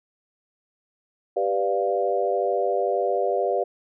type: chord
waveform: sine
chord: G dominant seventh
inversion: none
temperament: equal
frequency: 392 / 493.9 / 587.3 / 698.5 Hz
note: G4 / B4 / D5 / F5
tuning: 0 / 0 / 0 / 0 cents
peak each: -26 dBFS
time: 1.36-3.64 s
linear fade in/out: 10 ms
effects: none